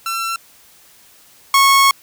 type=tone pair in turn; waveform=sawtooth; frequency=1349 / 1098.6 Hz; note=E6 / C#6; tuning=+40 / -16 cents; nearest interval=major third; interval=356 cents; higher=first; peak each=-16 / -5 dBFS; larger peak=second; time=0.06-0.36 / 1.54-1.91 s; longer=second; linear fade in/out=2 ms; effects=white hiss -48 dBFS RMS until 2.02 s